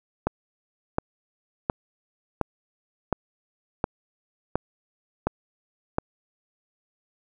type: click train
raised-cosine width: 1 ms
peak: -8 dBFS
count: 9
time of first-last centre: 0.27-5.984 s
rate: 1.4 Hz
effects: none